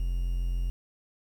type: tone with quantisation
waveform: triangle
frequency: 43.65 Hz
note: F1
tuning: in tune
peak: -24 dBFS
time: 0-0.7 s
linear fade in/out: 0 ms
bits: 9
effects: none